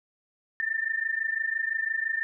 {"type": "tone pair together", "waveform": "sine", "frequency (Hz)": [1781, 1806.9], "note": ["A6", "A6"], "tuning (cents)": [21, 46], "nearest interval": "unison", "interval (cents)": 25, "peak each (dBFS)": [-29, -29], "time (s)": [0.6, 2.23], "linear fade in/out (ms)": 0, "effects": []}